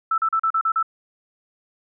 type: tone bursts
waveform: sine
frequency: 1321 Hz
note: E6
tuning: 3 cents sharp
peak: -17 dBFS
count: 7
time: 0.11-0.828 s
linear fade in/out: 5 ms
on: 70 ms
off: 38 ms
effects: none